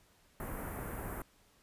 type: band-stop noise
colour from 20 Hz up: pink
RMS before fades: -41 dBFS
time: 0.4-1.22 s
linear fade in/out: 2 ms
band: 1800 to 11000 Hz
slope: 24 dB/octave
effects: pink hiss -67 dBFS RMS until 1.62 s + resampled to 32000 Hz